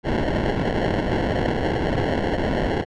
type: noise with sample-and-hold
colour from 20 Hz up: white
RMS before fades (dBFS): -22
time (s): 0.03-2.85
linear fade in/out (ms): 50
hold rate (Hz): 1225
effects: low-pass 3000 Hz 12 dB/octave